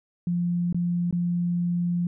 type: tone with dropouts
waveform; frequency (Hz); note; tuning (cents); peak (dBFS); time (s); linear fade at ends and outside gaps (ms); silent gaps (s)
sine; 174.4; F3; -2; -22; 0.27-2.07; 2; 0.727-0.745 / 1.11-1.126
effects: none